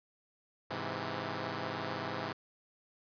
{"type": "chord", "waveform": "5% pulse", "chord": "Ab augmented", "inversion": "none", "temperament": "equal", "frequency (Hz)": [103.83, 130.81, 164.81], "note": ["Ab2", "C3", "E3"], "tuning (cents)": [0, 0, 0], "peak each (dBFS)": -29, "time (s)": [0.7, 2.33], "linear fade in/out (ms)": 10, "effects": ["resampled to 11025 Hz"]}